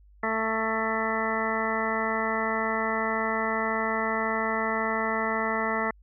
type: harmonic tone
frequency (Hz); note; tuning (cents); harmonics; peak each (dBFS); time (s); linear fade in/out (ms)
221.8; A3; +14; 1 / 2 / 3 / 4 / 5 / 6 / 8 / 9; -33 / -33 / -33 / -33 / -33 / -33 / -33 / -33; 0.23-5.91; 5
effects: added 50 Hz sine -52 dBFS peak until 6.02 s